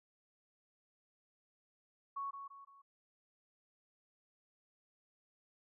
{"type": "tone with echo", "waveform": "sine", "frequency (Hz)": 1110, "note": "C#6", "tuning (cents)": 2, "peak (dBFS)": -38, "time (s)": [2.16, 2.31], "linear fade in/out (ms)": 10, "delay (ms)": 170, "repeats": 3, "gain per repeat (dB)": -7, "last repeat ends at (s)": 2.82, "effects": []}